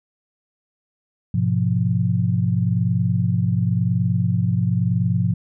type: chord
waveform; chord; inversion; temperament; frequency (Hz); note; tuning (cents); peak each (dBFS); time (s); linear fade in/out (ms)
sine; F diminished; first; just; 104.77 / 125.72 / 174.61; Ab2 / Cb3 / F3; +16 / +31 / 0; -21; 1.34-5.34; 5
effects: none